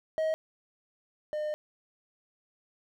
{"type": "tone pair in turn", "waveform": "triangle", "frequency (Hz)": [633, 606.1], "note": ["D#5", "D#5"], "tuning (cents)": [30, -46], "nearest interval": "minor second", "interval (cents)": 76, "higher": "first", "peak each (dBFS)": [-24, -28], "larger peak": "first", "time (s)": [[0.18, 0.34], [1.33, 1.54]], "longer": "second", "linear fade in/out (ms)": 0, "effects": []}